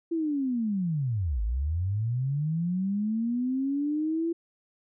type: linear two-way sweep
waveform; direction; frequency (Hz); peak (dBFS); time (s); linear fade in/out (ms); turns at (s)
sine; down then up; 338.9 to 50.4 to 338.9; -25; 0.11-4.33; 10; 1.42
effects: none